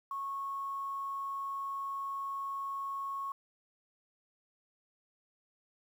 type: tone with quantisation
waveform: sine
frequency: 1100 Hz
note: C#6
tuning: 14 cents flat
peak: -35 dBFS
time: 0.11-3.32 s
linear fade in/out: 2 ms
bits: 10
effects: none